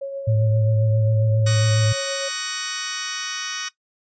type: tone with tremolo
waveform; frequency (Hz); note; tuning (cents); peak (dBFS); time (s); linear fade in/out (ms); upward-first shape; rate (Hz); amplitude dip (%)
sine; 550; C#5; -14; -24; 0.01-2.29; 10; triangle; 7.7; 40
type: tone with vibrato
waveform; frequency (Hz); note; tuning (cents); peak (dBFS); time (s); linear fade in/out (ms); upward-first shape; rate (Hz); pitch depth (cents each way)
sine; 109.1; A2; -14; -16; 0.27-1.93; 10; triangle; 7.4; 38
type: chord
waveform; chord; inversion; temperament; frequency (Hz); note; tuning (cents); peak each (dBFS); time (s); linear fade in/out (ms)
10% pulse; D# minor seventh; third; just; 1120.1 / 1244.5 / 1493.4 / 1866.8; C#6 / D#6 / F#6 / A#6; +18 / 0 / +16 / +2; -27 / -24 / -21 / -21; 1.46-3.69; 10
effects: noise-tail reverb RT60 0.1 s tail -17 dB re dry + resampled to 16000 Hz